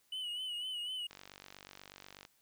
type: tone with vibrato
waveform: triangle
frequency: 2960 Hz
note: F#7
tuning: in tune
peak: -36 dBFS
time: 0.12-1.07 s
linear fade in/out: 5 ms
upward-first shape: sine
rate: 4 Hz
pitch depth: 58 cents each way
type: click train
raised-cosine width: 0.2 ms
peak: -32 dBFS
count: 56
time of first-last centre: 1.11-2.251 s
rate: 48.2 Hz
effects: white hiss -72 dBFS RMS until 2.41 s